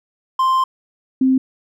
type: tone pair in turn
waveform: triangle / sine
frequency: 1046.5 / 261.6 Hz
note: C6 / C4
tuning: 0 / 0 cents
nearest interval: 2 octaves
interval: 2400 cents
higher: first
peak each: -11 dBFS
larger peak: neither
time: 0.39-0.64 / 1.21-1.38 s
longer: first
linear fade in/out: 5 ms
effects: none